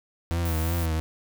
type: tone with vibrato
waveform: 40% pulse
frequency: 82.41 Hz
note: E2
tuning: in tune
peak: -23 dBFS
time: 0.31-1 s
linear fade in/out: 0 ms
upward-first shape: triangle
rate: 2.8 Hz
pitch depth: 81 cents each way
type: noise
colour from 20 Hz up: violet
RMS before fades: -37 dBFS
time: 0.45-0.86 s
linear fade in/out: 5 ms
effects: none